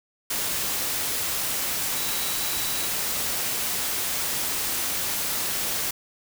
sine tone in noise, 3915 Hz, B7, 16 cents flat, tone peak -36 dBFS, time 1.96-2.87 s, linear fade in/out 5 ms, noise white, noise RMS -27 dBFS, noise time 0.3-5.91 s, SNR -12 dB, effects none

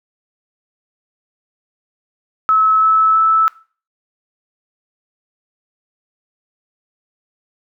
sine tone with pitch steps, 1295 / 1303.3 / 1311.6 Hz, E6 / E6 / E6, -31 / -20 / -9 cents, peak -9 dBFS, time 2.49-3.48 s, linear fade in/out 0 ms, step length 330 ms, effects noise-tail reverb RT60 0.4 s tail -20 dB re dry

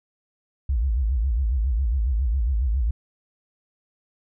sine tone with vibrato, 60.5 Hz, B1, 35 cents flat, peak -19 dBFS, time 0.69-2.91 s, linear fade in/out 5 ms, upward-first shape sine, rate 7.3 Hz, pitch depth 250 cents each way, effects none

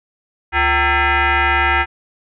sine tone with frequency modulation, 349.2 Hz, F4, in tune, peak -12 dBFS, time 0.52-1.86 s, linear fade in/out 50 ms, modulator 421 Hz, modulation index 5, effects none

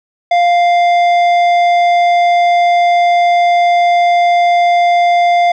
sine tone with tanh clipping, 698.5 Hz, F5, in tune, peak -9 dBFS, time 0.31-5.52 s, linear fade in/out 5 ms, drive 11 dB, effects none

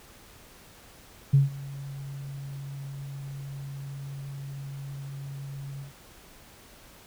sine tone with ADSR envelope, 138.59 Hz, C#3, in tune, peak -13 dBFS, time 1.33-5.93 s, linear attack 12 ms, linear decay 150 ms, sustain -22 dB, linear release 130 ms, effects tanh soft clip ceiling -9 dBFS + pink hiss -52 dBFS RMS until 7.06 s

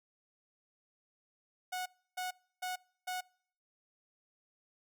sawtooth tone bursts, 734 Hz, F#5, 14 cents flat, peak -32 dBFS, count 4, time 1.72-3.21 s, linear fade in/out 10 ms, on 140 ms, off 310 ms, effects noise-tail reverb RT60 0.6 s tail -26 dB re dry

